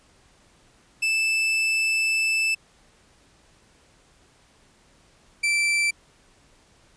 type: tone pair in turn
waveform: 40% pulse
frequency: 2637 / 2336 Hz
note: E7 / D7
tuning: 0 / -10 cents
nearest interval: major second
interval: 210 cents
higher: first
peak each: -19 dBFS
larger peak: neither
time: 1.02-2.55 / 5.43-5.91 s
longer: first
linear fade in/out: 10 ms
effects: pink hiss -58 dBFS RMS until 6.96 s + resampled to 22050 Hz